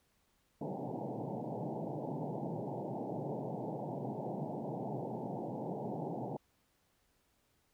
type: band-pass noise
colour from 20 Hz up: pink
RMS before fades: -40 dBFS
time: 0.61-6.37 s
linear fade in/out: 5 ms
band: 120 to 900 Hz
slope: 96 dB/octave
effects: pink hiss -75 dBFS RMS until 7.73 s